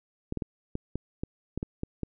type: clicks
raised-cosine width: 3 ms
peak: -18 dBFS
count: 10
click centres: 0.324 / 0.373 / 0.422 / 0.754 / 0.956 / 1.235 / 1.576 / 1.629 / 1.834 / 2.033 s
effects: none